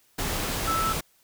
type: tone in noise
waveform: sine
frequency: 1317 Hz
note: E6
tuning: 2 cents flat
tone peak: -24 dBFS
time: 0.67-0.93 s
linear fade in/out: 10 ms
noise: pink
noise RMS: -29 dBFS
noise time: 0.18-1.01 s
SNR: +2 dB
effects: white hiss -63 dBFS RMS until 1.23 s